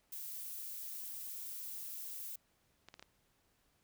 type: noise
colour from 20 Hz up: violet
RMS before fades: -45 dBFS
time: 0.12-2.36 s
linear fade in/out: 5 ms
type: clicks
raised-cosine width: 0.2 ms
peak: -34 dBFS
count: 4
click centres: 2.886 / 2.941 / 2.995 / 3.026 s
effects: pink hiss -75 dBFS RMS until 3.83 s